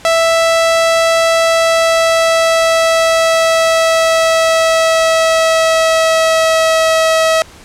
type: tone with pitch glide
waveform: sawtooth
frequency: 659.3 to 644.6 Hz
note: E5 to E5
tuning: 0 to -39 cents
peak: -5 dBFS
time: 0.05-7.42 s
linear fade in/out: 0 ms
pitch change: -39 cents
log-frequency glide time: 1.36-7.15 s
effects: pink hiss -38 dBFS RMS until 7.64 s + low-pass 9000 Hz 12 dB/octave